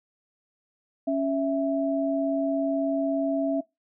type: tone pair together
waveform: sine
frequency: 277.2 / 659.3 Hz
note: C#4 / E5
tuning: 0 / 0 cents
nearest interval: octave + minor third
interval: 1500 cents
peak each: -25 dBFS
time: 1.07-3.61 s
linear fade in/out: 10 ms
effects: noise-tail reverb RT60 0.2 s tail -22 dB re dry